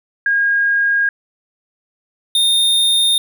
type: tone pair in turn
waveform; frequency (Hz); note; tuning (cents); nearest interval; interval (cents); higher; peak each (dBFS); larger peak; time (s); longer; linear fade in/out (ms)
sine / square; 1628 / 3655; G#6 / A#7; -35 / -35; octave + major second; 1400; second; -12; neither; 0.26-1.09 / 2.35-3.18; neither; 2
effects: none